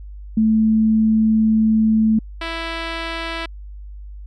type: tone pair in turn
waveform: sine / 5% pulse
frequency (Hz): 219.4 / 330.5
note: A3 / E4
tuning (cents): -5 / +5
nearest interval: perfect fifth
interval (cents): 710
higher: second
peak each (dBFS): -12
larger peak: neither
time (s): 0.37-2.19 / 2.41-3.46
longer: first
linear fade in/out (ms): 5
effects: added 50 Hz sine -32 dBFS peak until 4.26 s + low-pass 4000 Hz 12 dB/octave

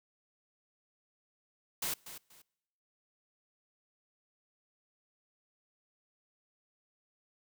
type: noise with echo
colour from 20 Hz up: white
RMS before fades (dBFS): -35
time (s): 1.82-1.94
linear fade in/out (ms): 5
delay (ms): 240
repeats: 2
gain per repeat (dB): -12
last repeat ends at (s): 2.42
effects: noise-tail reverb RT60 1.0 s tail -26 dB re dry

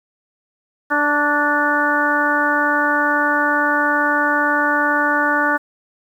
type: harmonic tone with a mistuned harmonic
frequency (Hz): 293.7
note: D4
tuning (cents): 0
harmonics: 1 / 2 / 3 / 4 / 5 / 6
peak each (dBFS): -23 / -24 / -22 / -22 / -18 / -23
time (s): 0.9-5.58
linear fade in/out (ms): 20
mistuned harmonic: 4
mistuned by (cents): -23
effects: 8-bit

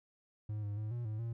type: tone with pitch steps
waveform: triangle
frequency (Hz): 106.3 / 102.7 / 107.4 / 119.9 / 107.8 / 116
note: G#2 / G#2 / A2 / A#2 / A2 / A#2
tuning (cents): +41 / -19 / -41 / +49 / -35 / -8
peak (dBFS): -34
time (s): 0.49-1.33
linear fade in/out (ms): 5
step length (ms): 140
effects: none

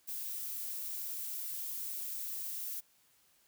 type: noise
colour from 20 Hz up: violet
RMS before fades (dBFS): -40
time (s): 0.07-2.81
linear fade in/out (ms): 20
effects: white hiss -69 dBFS RMS until 3.47 s

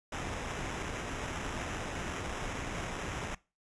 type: noise with sample-and-hold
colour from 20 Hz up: pink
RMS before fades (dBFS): -38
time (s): 0.12-3.35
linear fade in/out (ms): 5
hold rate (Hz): 4410
effects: noise-tail reverb RT60 0.3 s tail -22 dB re dry + resampled to 22050 Hz

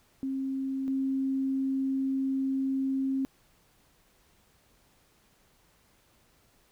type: tone pair in turn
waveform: sine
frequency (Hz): 267.8 / 267.8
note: C4 / C4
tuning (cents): +40 / +40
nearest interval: unison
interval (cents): 0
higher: neither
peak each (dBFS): -29 / -26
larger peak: second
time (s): 0.23-0.88 / 0.88-3.25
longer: second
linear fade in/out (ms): 0
effects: pink hiss -65 dBFS RMS until 6.71 s

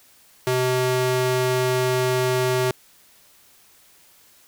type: tone with high-pass filter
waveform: square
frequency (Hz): 127.4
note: C3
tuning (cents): -46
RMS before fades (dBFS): -21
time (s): 0.47-2.71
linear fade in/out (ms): 0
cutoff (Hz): 260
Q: 1.3
effects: white hiss -54 dBFS RMS until 4.47 s

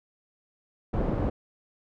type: low-pass noise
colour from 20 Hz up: pink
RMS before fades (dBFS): -27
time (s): 0.93-1.3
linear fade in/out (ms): 10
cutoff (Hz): 660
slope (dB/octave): 12
effects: none

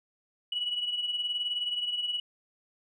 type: beating tone pair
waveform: sine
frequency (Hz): 2933 / 2952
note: F#7 / F#7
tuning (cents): -16 / -5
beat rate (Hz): 19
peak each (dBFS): -29 / -36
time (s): 0.52-2.2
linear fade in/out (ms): 5
effects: tanh soft clip ceiling -22 dBFS

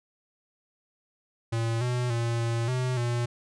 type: tone with pitch steps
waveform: square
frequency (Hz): 114.8 / 123.6 / 116.9 / 116.2 / 127.3 / 119.8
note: A#2 / B2 / A#2 / A#2 / C3 / A#2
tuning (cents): -26 / +2 / +5 / -5 / -47 / +48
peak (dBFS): -26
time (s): 1.52-3.26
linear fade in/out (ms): 10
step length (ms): 290
effects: resampled to 22050 Hz

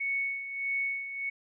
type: tone with tremolo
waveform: sine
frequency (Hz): 2217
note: C#7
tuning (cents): 0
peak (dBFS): -27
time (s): 0-1.3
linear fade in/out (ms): 10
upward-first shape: sine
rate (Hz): 1.6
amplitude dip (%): 65
effects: none

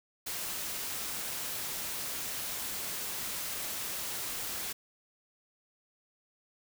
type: noise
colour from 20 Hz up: white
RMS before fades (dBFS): -37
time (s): 0.26-4.73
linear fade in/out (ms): 10
effects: none

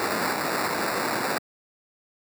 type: noise with sample-and-hold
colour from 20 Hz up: white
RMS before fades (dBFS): -26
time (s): 0-1.38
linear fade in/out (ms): 0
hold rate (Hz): 3150
effects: high-pass 200 Hz 12 dB/octave

